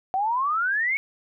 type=exponential sweep; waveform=sine; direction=up; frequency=740 to 2246 Hz; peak=-21 dBFS; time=0.14-0.97 s; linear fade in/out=0 ms; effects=none